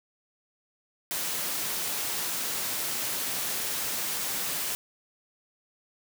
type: high-pass noise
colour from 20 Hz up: white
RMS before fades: -31 dBFS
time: 1.11-4.75 s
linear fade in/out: 0 ms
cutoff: 110 Hz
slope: 12 dB/octave
effects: none